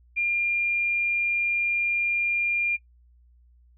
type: tone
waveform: sine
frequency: 2400 Hz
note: D7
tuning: 37 cents sharp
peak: -22 dBFS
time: 0.16-2.77 s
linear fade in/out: 20 ms
effects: noise-tail reverb RT60 0.1 s tail -17 dB re dry + added 60 Hz sine -54 dBFS peak until 3.77 s